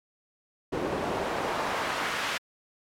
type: noise with band-pass filter sweep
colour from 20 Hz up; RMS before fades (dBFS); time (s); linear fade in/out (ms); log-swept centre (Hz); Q
pink; -30; 0.72-2.38; 10; 410 to 1900; 0.88
effects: MP3 96 kbps